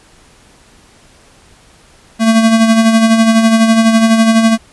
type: tone with tremolo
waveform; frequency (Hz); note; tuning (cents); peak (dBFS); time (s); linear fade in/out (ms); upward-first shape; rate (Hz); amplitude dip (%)
square; 224.6; A3; +36; -5; 2.19-4.58; 50; sine; 12; 50
effects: pink hiss -45 dBFS RMS until 4.72 s + resampled to 24000 Hz